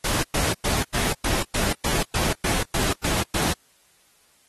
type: noise bursts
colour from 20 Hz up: pink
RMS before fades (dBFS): -24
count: 12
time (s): 0.04-3.53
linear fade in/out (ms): 5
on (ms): 190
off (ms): 110
effects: white hiss -60 dBFS RMS until 4.48 s + AAC 32 kbps